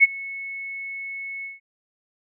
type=tone with ADSR envelope; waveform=sine; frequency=2200 Hz; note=C#7; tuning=14 cents flat; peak=-7 dBFS; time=0-1.6 s; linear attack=33 ms; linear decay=27 ms; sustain=-23 dB; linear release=160 ms; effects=none